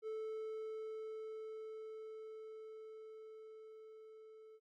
triangle tone with level ramp, 437.9 Hz, A4, 8 cents flat, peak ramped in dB -38 to -54 dBFS, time 0.02-4.6 s, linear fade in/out 50 ms, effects none

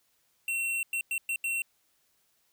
square tone bursts at uneven times, 2720 Hz, F7, 46 cents flat, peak -29 dBFS, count 5, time 0.48-0.83 / 0.93-1.01 / 1.11-1.18 / 1.29-1.36 / 1.44-1.62 s, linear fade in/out 2 ms, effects white hiss -71 dBFS RMS until 2.52 s

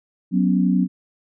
sine chord, F# suspended fourth, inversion none, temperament just, 185 / 246.7 / 277.5 Hz, F#3 / B3 / C#4, 0 / -2 / +2 cents, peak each -17 / -21 / -22 dBFS, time 0.31-0.88 s, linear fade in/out 50 ms, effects none

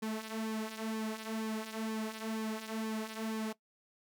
sawtooth tone with flanger, 220 Hz, A3, in tune, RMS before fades -38 dBFS, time 0.02-3.53 s, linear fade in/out 10 ms, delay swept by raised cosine 1.4 to 4.7 ms, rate 2.1 Hz, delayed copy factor -0.65, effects noise-tail reverb RT60 0.1 s tail -19 dB re dry

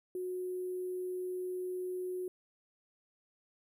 sine tone with sample-and-hold, 365.4 Hz, F#4, 22 cents flat, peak -35 dBFS, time 0.15-2.28 s, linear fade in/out 2 ms, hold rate 11025 Hz, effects none

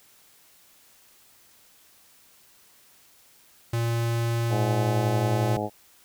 square tone, 116.54 Hz, A#2, in tune, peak -24 dBFS, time 3.73-5.57 s, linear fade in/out 5 ms
harmonic tone, 105.4 Hz, G#2, 26 cents sharp, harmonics 1 / 2 / 3 / 4 / 5 / 6 / 7 / 8, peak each -34 / -34 / -34 / -34 / -34 / -34 / -34 / -34 dBFS, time 4.49-5.7 s, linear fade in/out 50 ms
effects white hiss -57 dBFS RMS until 6.04 s

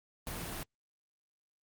pink noise, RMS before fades -40 dBFS, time 0.27-0.63 s, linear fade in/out 0 ms, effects Opus 32 kbps

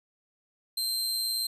sawtooth tone with amplitude modulation, 4136 Hz, C8, 21 cents flat, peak -23 dBFS, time 0.77-1.47 s, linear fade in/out 5 ms, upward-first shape sine, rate 119 Hz, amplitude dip 40%, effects resampled to 32000 Hz

